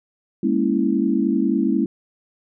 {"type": "chord", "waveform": "sine", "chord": "A# half-diminished seventh", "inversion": "third", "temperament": "equal with one note detuned", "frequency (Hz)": [203.1, 233.1, 277.2, 329.6], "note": ["G#3", "A#3", "C#4", "E4"], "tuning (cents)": [-38, 0, 0, 0], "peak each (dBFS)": -22, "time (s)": [0.43, 1.86], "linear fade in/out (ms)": 5, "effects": []}